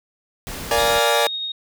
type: noise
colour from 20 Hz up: pink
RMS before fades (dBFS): -31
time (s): 0.47-0.99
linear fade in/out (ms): 0
type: chord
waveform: sawtooth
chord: Bb dominant seventh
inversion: none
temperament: equal with one note detuned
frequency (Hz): 466.2 / 582.9 / 698.5 / 830.6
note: Bb4 / D5 / F5 / Ab5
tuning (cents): 0 / -13 / 0 / 0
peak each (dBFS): -18 / -16 / -21 / -18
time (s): 0.71-1.27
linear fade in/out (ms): 2
type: tone with tremolo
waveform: sine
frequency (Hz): 3729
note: A#7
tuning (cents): 0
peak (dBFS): -23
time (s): 0.78-1.52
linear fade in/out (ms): 5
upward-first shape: triangle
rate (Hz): 11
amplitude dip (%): 25
effects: none